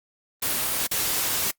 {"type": "noise with dropouts", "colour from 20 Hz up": "white", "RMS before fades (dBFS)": -25, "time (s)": [0.42, 1.51], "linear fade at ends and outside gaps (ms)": 5, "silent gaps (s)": [0.87, 0.912], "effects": ["noise-tail reverb RT60 0.1 s tail -23 dB re dry", "Opus 24 kbps"]}